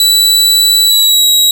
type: tone with pitch glide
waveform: sawtooth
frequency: 3951 to 3847 Hz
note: B7 to B7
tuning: 0 to -46 cents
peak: -3 dBFS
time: 0-1.51 s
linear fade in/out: 2 ms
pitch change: -46 cents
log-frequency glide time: 0.83-1.3 s
effects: none